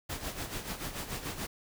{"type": "noise with tremolo", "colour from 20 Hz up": "pink", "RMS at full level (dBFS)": -36, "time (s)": [0.09, 1.47], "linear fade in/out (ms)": 10, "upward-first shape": "sine", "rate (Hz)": 6.9, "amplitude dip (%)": 65, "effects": []}